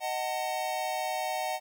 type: chord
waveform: square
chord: D# diminished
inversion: none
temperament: just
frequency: 622.3 / 746.7 / 896 Hz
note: D#5 / F#5 / A5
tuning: 0 / +16 / +31 cents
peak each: -36 / -33 / -38 dBFS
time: 0-1.6 s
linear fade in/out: 50 ms
effects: 11-bit